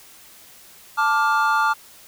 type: chord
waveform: triangle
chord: D minor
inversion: second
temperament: just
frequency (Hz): 881 / 1174.7 / 1409.6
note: A5 / D6 / F6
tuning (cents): +2 / 0 / +16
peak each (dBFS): -19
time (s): 0.97-1.74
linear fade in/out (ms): 20
effects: white hiss -47 dBFS RMS until 2.07 s